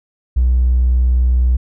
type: tone with tanh clipping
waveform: triangle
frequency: 62 Hz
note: B1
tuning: 7 cents sharp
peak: -9 dBFS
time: 0.36-1.57 s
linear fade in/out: 10 ms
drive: 1 dB
effects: none

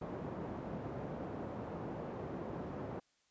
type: band-pass noise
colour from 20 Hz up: pink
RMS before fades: -43 dBFS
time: 0.01-3 s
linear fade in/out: 10 ms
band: 130 to 740 Hz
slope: 12 dB/octave
effects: white hiss -75 dBFS RMS until 3.3 s + resampled to 16000 Hz

